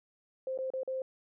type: tone with dropouts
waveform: sine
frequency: 523.3 Hz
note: C5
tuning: in tune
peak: -32 dBFS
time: 0.47-1.02 s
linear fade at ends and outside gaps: 2 ms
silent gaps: 0.576-0.587 / 0.703-0.736 / 0.833-0.876 s
effects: none